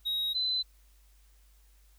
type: tone pair in turn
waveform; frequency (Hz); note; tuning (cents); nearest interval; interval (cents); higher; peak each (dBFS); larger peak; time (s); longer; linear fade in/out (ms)
triangle / sine; 3800 / 4032; A#7 / B7; +33 / +35; minor second; 102; second; -27; neither; 0.05-0.34 / 0.34-0.63; neither; 20
effects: added 50 Hz sine -58 dBFS peak until 1.98 s + white hiss -68 dBFS RMS until 1.98 s